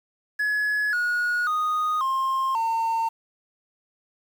triangle tone with pitch steps, 1694 / 1449.4 / 1240.1 / 1061 / 907.8 Hz, G#6 / F#6 / D#6 / C6 / A#5, +34 / -36 / -6 / +24 / -46 cents, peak -19 dBFS, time 0.39-3.09 s, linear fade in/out 10 ms, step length 540 ms, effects tanh soft clip ceiling -15 dBFS + 8-bit

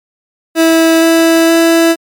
30% pulse tone with pitch steps, 326.4 / 328.9 / 331.3 Hz, E4 / E4 / E4, -17 / -4 / +9 cents, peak -3 dBFS, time 0.55-1.96 s, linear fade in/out 50 ms, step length 470 ms, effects MP3 96 kbps

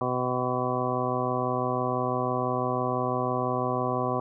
harmonic tone, 126 Hz, B2, 35 cents sharp, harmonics 1 / 2 / 3 / 4 / 5 / 6 / 8 / 9, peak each -33 / -33 / -33 / -33 / -33 / -33 / -33 / -33 dBFS, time 0.01-4.2 s, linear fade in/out 2 ms, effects none

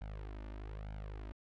sawtooth tone with flanger, 51.91 Hz, G#1, in tune, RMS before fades -45 dBFS, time 0.01-1.32 s, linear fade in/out 0 ms, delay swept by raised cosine 1.3 to 3.4 ms, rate 1.1 Hz, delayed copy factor +0.95, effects low-pass 3000 Hz 12 dB/octave

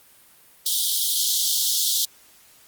pink high-pass noise, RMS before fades -22 dBFS, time 0.66-2.05 s, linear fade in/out 2 ms, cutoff 3200 Hz, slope 96 dB/octave, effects white hiss -53 dBFS RMS until 2.67 s + Opus 32 kbps

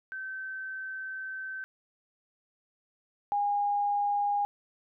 sine tone pair in turn, 1541 / 816.3 Hz, G6 / G#5, -30 / -30 cents, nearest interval major seventh, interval 1100 cents, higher first, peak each -35 / -25 dBFS, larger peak second, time 0.12-1.64 / 3.32-4.45 s, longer first, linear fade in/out 0 ms, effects none

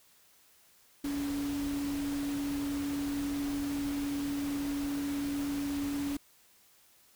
sine tone in noise, 284 Hz, C#4, 42 cents sharp, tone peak -31 dBFS, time 1.04-6.17 s, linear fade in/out 5 ms, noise pink, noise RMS -43 dBFS, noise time 1.04-6.17 s, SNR +9 dB, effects white hiss -63 dBFS RMS until 7.15 s

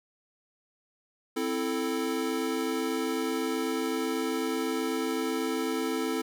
square chord, A minor, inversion first, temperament equal, 261.6 / 329.6 / 440 Hz, C4 / E4 / A4, 0 / 0 / 0 cents, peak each -33 dBFS, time 1.36-6.22 s, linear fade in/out 10 ms, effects none

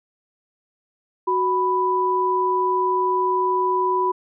sine tone pair together, 370.9 / 990.2 Hz, F#4 / B5, +4 / +4 cents, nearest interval octave + perfect fourth, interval 1700 cents, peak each -22 / -19 dBFS, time 1.27-4.12 s, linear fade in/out 10 ms, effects none

